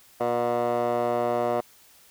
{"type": "tone with band-pass filter", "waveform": "15% pulse", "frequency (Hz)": 120, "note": "B2", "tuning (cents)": -49, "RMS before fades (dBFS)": -25, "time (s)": [0.2, 1.61], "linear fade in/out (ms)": 10, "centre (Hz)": 710, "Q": 6.5, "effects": ["white hiss -55 dBFS RMS until 2.1 s"]}